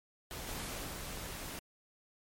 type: noise with level steps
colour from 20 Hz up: pink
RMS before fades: -43 / -41 / -43 dBFS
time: 0.31-1.59 s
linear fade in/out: 0 ms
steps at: 0.47 / 0.84 s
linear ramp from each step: 2 ms
effects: MP3 64 kbps